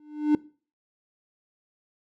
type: tone with exponential growth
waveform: triangle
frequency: 300 Hz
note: D4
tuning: 37 cents sharp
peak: -12 dBFS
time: 0-0.35 s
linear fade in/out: 2 ms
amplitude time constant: 76 ms
effects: noise-tail reverb RT60 0.4 s tail -21 dB re dry